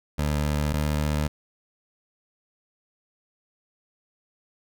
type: tone pair in turn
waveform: 20% pulse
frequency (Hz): 74.2 / 74.98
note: D2 / D2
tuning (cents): +18 / +36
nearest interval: unison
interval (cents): 18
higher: second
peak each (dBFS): -18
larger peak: neither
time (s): 0.18-0.73 / 0.73-1.28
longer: neither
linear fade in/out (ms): 10
effects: none